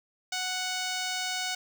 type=tone with notch filter; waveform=5% pulse; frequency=740 Hz; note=F#5; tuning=in tune; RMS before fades=-32 dBFS; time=0.32-1.55 s; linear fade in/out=5 ms; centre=11000 Hz; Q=0.74; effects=none